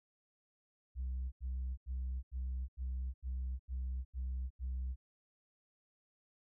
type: tone bursts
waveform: sine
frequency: 63.9 Hz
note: C2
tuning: 40 cents flat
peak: -34 dBFS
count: 9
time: 0.95-4.96 s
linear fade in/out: 50 ms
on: 370 ms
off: 85 ms
effects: tanh soft clip ceiling -34 dBFS